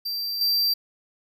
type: tone with level steps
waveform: square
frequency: 4699 Hz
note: D8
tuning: in tune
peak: -27 / -20 dBFS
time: 0.05-0.74 s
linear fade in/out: 10 ms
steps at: 0.41 s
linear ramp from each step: 2 ms
effects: none